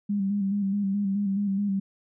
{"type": "tone with vibrato", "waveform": "sine", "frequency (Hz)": 199.3, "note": "G3", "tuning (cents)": 29, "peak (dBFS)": -23, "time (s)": [0.09, 1.8], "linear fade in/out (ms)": 10, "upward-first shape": "square", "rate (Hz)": 4.7, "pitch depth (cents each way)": 40, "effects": []}